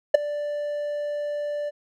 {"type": "tone with ADSR envelope", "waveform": "triangle", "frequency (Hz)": 587.3, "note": "D5", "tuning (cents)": 0, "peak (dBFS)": -4, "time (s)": [0.14, 1.71], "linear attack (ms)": 8, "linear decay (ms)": 9, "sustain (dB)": -20, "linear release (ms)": 29, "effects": []}